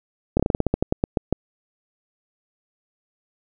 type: slowing click train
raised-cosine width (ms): 2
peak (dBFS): -5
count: 14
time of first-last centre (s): 0.37-1.326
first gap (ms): 26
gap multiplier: 1.16
effects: none